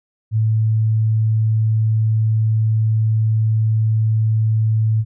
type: tone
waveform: sine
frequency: 110 Hz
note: A2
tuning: in tune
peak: -13 dBFS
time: 0.31-5.05 s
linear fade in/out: 50 ms
effects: none